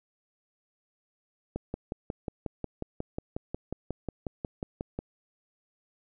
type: click train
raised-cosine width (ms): 2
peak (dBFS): -19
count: 20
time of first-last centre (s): 1.56-4.99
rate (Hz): 5.54
effects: none